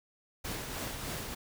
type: noise with tremolo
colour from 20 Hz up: pink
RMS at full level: -37 dBFS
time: 0.44-1.35 s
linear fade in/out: 10 ms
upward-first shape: triangle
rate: 3.3 Hz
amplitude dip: 40%
effects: none